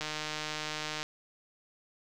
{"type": "click train", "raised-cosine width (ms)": 0.2, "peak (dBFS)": -18, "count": 157, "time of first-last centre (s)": [0.01, 1.03], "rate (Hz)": 153, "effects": []}